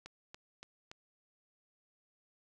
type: click train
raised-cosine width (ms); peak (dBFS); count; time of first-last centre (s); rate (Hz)
0.2; -30; 4; 0.06-0.915; 3.51
effects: none